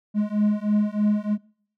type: beating tone pair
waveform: triangle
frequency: 207.8 / 211 Hz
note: G#3 / G#3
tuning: +1 / +28 cents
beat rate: 3.2 Hz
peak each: -20 dBFS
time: 0.14-1.38 s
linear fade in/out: 50 ms
effects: noise-tail reverb RT60 0.6 s tail -25 dB re dry